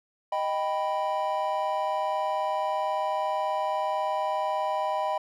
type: chord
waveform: triangle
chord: Eb augmented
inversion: none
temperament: equal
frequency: 622.3 / 784 / 987.8 Hz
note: Eb5 / G5 / B5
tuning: 0 / 0 / 0 cents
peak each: -28 dBFS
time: 0.32-5.18 s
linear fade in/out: 5 ms
effects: none